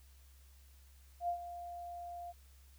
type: tone with ADSR envelope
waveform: sine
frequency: 698.5 Hz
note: F5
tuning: in tune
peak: -31 dBFS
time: 1.2-2.33 s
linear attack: 84 ms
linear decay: 90 ms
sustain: -12 dB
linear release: 31 ms
effects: added 67 Hz sine -58 dBFS peak until 2.78 s + white hiss -68 dBFS RMS until 2.78 s